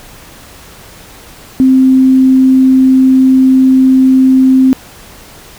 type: tone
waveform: sine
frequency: 261.6 Hz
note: C4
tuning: in tune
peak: -3 dBFS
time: 1.6-4.73 s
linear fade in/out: 0 ms
effects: pink hiss -35 dBFS RMS until 5.58 s